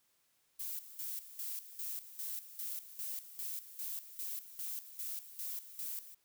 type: noise with tremolo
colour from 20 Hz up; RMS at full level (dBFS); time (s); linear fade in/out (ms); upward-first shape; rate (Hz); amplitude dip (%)
violet; -41; 0.59-6.15; 10; square; 2.5; 75
effects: white hiss -75 dBFS RMS until 6.24 s